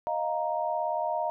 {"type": "chord", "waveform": "sine", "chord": "Eb suspended second", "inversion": "none", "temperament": "just", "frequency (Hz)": [622.3, 700, 933.4], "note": ["Eb5", "F5", "Bb5"], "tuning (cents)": [0, 4, 2], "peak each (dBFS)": -31, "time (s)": [0.07, 1.3], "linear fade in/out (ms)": 0, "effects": []}